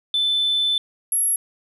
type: tone pair in turn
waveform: sine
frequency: 3520 / 11227 Hz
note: A7 / F9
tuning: 0 / +8 cents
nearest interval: octave + minor sixth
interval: 2008 cents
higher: second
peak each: -16 dBFS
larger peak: neither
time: 0.14-0.78 / 1.12-1.36 s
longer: first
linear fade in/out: 2 ms
effects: tanh soft clip ceiling -14 dBFS